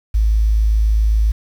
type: tone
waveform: sine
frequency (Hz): 53.7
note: A1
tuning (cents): -41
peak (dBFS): -11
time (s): 0.14-1.32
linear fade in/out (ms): 10
effects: 7-bit